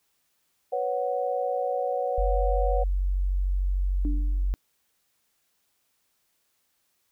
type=chord; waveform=sine; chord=B suspended second; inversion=none; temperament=equal; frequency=493.9 / 554.4 / 740 Hz; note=B4 / C#5 / F#5; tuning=0 / 0 / 0 cents; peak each=-29 dBFS; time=0.72-2.84 s; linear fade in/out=10 ms
type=tone; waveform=sine; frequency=46.69 Hz; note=F#1; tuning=16 cents sharp; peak=-22 dBFS; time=2.18-4.54 s; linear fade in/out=0 ms
type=tone with exponential decay; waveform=sine; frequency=293.6 Hz; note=D4; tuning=in tune; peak=-27 dBFS; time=4.05-4.56 s; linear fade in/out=0 ms; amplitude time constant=110 ms
effects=white hiss -72 dBFS RMS until 7.11 s